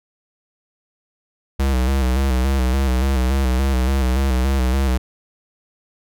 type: tone with vibrato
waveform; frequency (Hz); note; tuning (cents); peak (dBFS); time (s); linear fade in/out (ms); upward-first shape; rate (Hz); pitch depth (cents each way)
square; 65.41; C2; 0; -16; 1.59-4.98; 10; square; 3.5; 59
effects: none